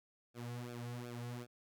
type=tone with flanger; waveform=sawtooth; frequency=120.7 Hz; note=B2; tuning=39 cents flat; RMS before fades=-45 dBFS; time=0.34-1.47 s; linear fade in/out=50 ms; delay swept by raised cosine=0.99 to 3.29 ms; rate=2.7 Hz; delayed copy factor=-0.9; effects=none